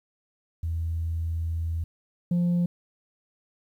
sine tone pair in turn, 82.41 / 174.62 Hz, E2 / F3, 0 / 0 cents, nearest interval octave + minor second, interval 1300 cents, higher second, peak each -25 / -18 dBFS, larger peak second, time 0.63-1.84 / 2.31-2.66 s, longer first, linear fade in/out 5 ms, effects tanh soft clip ceiling -20 dBFS + 10-bit

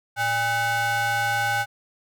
square ring-modulated tone, 349.2 Hz, F4, in tune, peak -19 dBFS, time 0.16-1.66 s, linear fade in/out 50 ms, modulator 1160 Hz, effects none

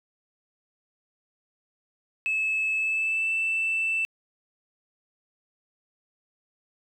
sine tone with pitch glide, 2600 to 2656 Hz, E7 to E7, -24 to +12 cents, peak -22 dBFS, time 2.26-4.05 s, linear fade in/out 0 ms, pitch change +36 cents, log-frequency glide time 2.75-3.3 s, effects tanh soft clip ceiling -20 dBFS + 10-bit

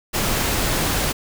pink noise, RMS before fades -21 dBFS, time 0.13-1.13 s, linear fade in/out 20 ms, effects none

